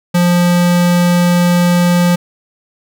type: tone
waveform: square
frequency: 175.6 Hz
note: F3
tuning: 10 cents sharp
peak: -9 dBFS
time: 0.14-2.16 s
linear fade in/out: 10 ms
effects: none